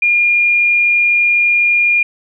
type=tone; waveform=sine; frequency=2416 Hz; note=D7; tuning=48 cents sharp; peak=-9 dBFS; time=0.02-2.03 s; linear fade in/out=5 ms; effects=none